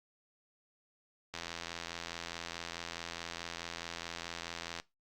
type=click train; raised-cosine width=0.2 ms; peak=-22 dBFS; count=294; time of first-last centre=1.34-4.799 s; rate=84.7 Hz; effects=noise-tail reverb RT60 0.2 s tail -20 dB re dry + Opus 48 kbps